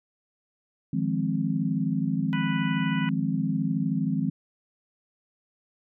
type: chord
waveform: sine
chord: F minor seventh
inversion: third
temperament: equal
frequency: 155.56 / 174.61 / 207.7 / 261.6 Hz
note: Eb3 / F3 / Ab3 / C4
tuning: 0 / 0 / 0 / 0 cents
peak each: -29 dBFS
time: 0.93-4.3 s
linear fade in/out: 5 ms
type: harmonic tone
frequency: 493.9 Hz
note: B4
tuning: in tune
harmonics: 2 / 3 / 4 / 5 / 6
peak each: -36 / -36 / -37 / -40 / -40 dBFS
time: 2.33-3.09 s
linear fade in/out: 0 ms
effects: none